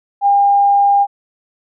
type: tone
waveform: sine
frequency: 804 Hz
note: G5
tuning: 44 cents sharp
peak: -8 dBFS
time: 0.21-1.07 s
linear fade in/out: 50 ms
effects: none